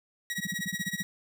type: tone with tremolo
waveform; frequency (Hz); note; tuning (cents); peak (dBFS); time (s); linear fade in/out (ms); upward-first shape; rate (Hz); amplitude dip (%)
sawtooth; 1909; A#6; +41; -25; 0.3-1.03; 0; triangle; 16; 90
type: tone bursts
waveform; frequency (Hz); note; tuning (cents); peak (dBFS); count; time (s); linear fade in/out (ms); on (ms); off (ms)
sine; 185; F#3; 0; -31; 10; 0.38-1.025; 5; 24; 45
effects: none